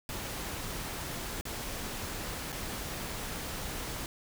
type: noise with dropouts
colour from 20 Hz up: pink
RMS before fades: -38 dBFS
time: 0.09-4.06 s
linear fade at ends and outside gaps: 1 ms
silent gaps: 1.411-1.453 / 2.521-2.526 s
effects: none